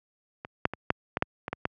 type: clicks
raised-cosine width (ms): 0.5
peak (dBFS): -22 / -7 / -18 / -7 / -11 / -7 / -17 / -15 / -11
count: 9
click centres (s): 0.449 / 0.654 / 0.736 / 0.904 / 1.171 / 1.224 / 1.481 / 1.53 / 1.654
effects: high-pass 80 Hz 12 dB/octave